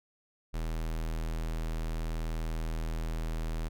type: tone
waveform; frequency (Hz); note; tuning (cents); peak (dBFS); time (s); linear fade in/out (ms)
square; 40.3; E1; -38; -32; 0.53-3.69; 20
effects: none